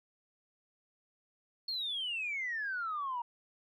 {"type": "exponential sweep", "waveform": "sine", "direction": "down", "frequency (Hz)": [4371, 932.3], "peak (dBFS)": -33, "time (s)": [1.68, 3.22], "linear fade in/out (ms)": 5, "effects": ["tanh soft clip ceiling -29 dBFS"]}